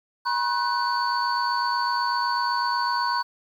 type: tone cluster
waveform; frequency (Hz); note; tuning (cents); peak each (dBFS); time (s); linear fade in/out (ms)
sine; 964 / 1072 / 1499 / 4493; B5 / C6 / F#6 / C#8; -42 / +42 / +22 / +23; -24 / -27 / -29 / -30; 0.25-3.23; 20
effects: tanh soft clip ceiling -13 dBFS + 9-bit